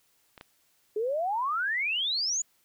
clicks, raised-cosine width 0.3 ms, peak -30 / -27 dBFS, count 2, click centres 0.378 / 0.411 s
sine exponential sweep, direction up, 410.1 to 7040 Hz, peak -26 dBFS, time 0.96-2.42 s, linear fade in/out 5 ms
effects white hiss -68 dBFS RMS until 2.64 s

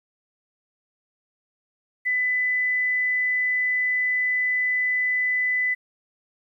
sine tone, 2000 Hz, B6, 21 cents sharp, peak -20 dBFS, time 2.05-5.75 s, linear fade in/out 20 ms, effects 10-bit

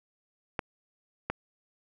clicks, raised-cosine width 0.5 ms, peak -14 dBFS, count 2, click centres 0.592 / 1.3 s, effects none

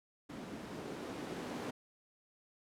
violet noise with low-pass filter sweep, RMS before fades -44 dBFS, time 0.29-1.71 s, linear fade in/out 10 ms, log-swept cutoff 210 to 320 Hz, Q 1.3, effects none

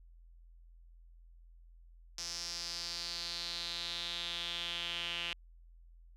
sawtooth tone with band-pass filter sweep, 171.4 Hz, F3, 32 cents flat, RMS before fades -40 dBFS, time 2.18-5.33 s, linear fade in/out 2 ms, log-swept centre 5500 to 2900 Hz, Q 5.2, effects added 42 Hz sine -55 dBFS peak until 6.16 s

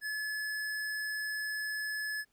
sine tone with hard clipping, 1715 Hz, A6, 45 cents flat, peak -35 dBFS, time 0.01-2.25 s, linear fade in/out 50 ms, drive 18 dB, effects pink hiss -75 dBFS RMS until 2.32 s

